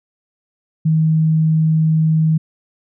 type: tone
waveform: sine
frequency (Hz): 158.5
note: D#3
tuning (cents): +32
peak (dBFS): -11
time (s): 0.85-2.38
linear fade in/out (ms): 10
effects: none